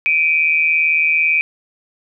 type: tone pair together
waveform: sine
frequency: 2331 / 2489 Hz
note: D7 / D#7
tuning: -14 / 0 cents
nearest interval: minor second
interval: 114 cents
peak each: -15 dBFS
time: 0.06-1.41 s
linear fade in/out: 0 ms
effects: none